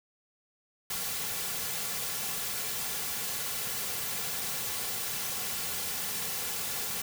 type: noise with comb filter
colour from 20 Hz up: white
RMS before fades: -34 dBFS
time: 0.9-7.02 s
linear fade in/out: 5 ms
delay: 3.2 ms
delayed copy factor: -0.6
effects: none